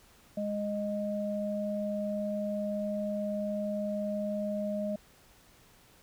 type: tone pair together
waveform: sine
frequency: 206.8 / 618.9 Hz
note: G#3 / D#5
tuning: -7 / -9 cents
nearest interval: octave + perfect fifth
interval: 1898 cents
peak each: -33 / -33 dBFS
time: 0.37-4.96 s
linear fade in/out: 5 ms
effects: pink hiss -60 dBFS RMS until 6.02 s